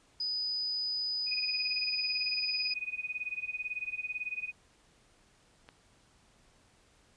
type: tone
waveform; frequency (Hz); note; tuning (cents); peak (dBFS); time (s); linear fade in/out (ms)
sine; 4978; D#8; 0; -31; 0.2-2.74; 5
type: tone with tremolo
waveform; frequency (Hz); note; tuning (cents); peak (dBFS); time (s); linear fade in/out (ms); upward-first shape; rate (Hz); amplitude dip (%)
sine; 2489; D#7; 0; -31; 1.26-4.53; 50; sine; 18; 90
type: click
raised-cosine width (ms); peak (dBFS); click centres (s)
0.3; -33; 5.689
effects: pink hiss -65 dBFS RMS until 7.16 s + resampled to 22050 Hz